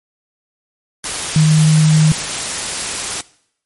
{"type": "tone in noise", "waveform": "sine", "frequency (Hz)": 155.56, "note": "D#3", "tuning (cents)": 0, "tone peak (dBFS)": -7, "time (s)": [1.36, 2.12], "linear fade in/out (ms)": 2, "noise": "white", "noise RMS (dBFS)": -21, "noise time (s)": [1.04, 3.21], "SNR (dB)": 11, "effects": ["noise-tail reverb RT60 0.7 s tail -21 dB re dry", "MP3 48 kbps"]}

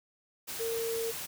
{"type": "tone in noise", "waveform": "sine", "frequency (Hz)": 456.9, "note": "A#4", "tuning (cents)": -35, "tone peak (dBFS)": -31, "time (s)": [0.59, 1.12], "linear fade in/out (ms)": 20, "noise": "white", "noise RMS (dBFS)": -39, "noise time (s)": [0.47, 1.27], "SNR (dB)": 5, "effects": []}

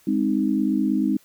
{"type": "chord", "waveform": "sine", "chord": "Ab major", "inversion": "none", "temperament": "equal with one note detuned", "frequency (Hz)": [205, 261.6, 311.1], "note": ["Ab3", "C4", "Eb4"], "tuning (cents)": [-22, 0, 0], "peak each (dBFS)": -23, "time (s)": [0.07, 1.17], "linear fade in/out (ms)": 5, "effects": ["white hiss -57 dBFS RMS until 1.24 s"]}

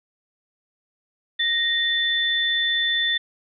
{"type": "tone pair together", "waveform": "sine", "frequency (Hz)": [1864.7, 3520], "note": ["A#6", "A7"], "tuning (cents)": [0, 0], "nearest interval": "major seventh", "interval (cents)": 1100, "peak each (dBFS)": [-23, -21], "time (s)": [1.39, 3.18], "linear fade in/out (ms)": 10, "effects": []}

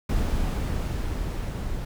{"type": "noise with level ramp", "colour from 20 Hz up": "brown", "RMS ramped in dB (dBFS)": [-24, -31], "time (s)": [0.09, 1.85], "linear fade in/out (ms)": 5, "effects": []}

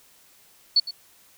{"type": "tone with echo", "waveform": "sine", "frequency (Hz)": 4435, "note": "C#8", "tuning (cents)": 0, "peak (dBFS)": -14, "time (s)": [0.76, 0.8], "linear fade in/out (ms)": 5, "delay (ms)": 110, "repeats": 1, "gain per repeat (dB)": -15, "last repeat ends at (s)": 0.91, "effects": ["white hiss -56 dBFS RMS until 1.37 s"]}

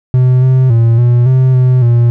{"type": "tone with pitch steps", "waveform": "triangle", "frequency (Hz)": [127.2, 129.8, 115.5, 120.9, 129.8, 127.3, 118.8], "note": ["C3", "C3", "A#2", "B2", "C3", "C3", "A#2"], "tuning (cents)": [-48, -13, -16, -36, -13, -47, 33], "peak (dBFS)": -3, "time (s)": [0.14, 2.1], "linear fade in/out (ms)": 0, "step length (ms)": 280, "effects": []}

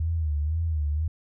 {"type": "tone with vibrato", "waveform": "sine", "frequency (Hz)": 78.1, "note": "D#2", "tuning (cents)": 7, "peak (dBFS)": -23, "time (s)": [0, 1.08], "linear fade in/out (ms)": 5, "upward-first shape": "sine", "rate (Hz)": 2, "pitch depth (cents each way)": 110, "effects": []}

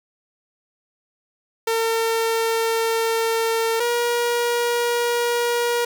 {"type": "tone pair in turn", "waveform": "sawtooth", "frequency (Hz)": [453.6, 476.9], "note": ["A#4", "A#4"], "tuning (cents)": [-47, 39], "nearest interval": "minor second", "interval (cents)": 86, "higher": "second", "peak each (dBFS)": -15, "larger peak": "neither", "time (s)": [[1.67, 3.8], [3.8, 5.85]], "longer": "first", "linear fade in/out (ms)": 5, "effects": []}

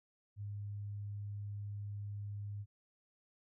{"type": "tone", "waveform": "sine", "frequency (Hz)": 102.3, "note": "G#2", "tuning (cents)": -26, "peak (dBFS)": -40, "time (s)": [0.36, 2.66], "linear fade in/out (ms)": 50, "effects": []}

